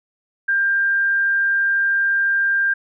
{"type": "tone", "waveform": "sine", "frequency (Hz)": 1593, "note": "G6", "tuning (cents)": 27, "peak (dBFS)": -15, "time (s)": [0.48, 2.74], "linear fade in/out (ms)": 10, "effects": []}